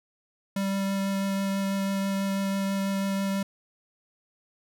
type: tone with vibrato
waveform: square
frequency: 195.7 Hz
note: G3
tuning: 3 cents flat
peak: -26 dBFS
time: 0.56-3.43 s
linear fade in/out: 5 ms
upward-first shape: triangle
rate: 6.1 Hz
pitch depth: 10 cents each way
effects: none